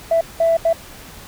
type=tone bursts at uneven times; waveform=sine; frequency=662 Hz; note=E5; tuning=7 cents sharp; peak=-11 dBFS; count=3; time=0.11-0.21 / 0.4-0.57 / 0.65-0.73 s; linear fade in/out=5 ms; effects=tanh soft clip ceiling -8 dBFS + pink hiss -39 dBFS RMS until 1.27 s